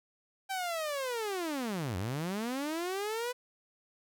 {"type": "linear two-way sweep", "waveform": "sawtooth", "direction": "down then up", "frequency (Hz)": [784, 85.4, 502], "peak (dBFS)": -29, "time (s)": [0.49, 3.33], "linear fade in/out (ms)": 20, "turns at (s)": 1.97, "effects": []}